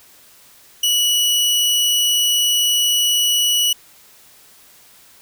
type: tone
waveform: sawtooth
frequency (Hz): 2937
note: F#7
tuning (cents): -13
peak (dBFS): -11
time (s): 0.83-3.73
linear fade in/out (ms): 5
effects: white hiss -48 dBFS RMS until 5.21 s